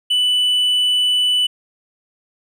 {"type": "tone", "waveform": "triangle", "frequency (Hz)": 2980, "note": "F#7", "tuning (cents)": 12, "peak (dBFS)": -12, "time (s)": [0.1, 1.47], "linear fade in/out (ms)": 10, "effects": []}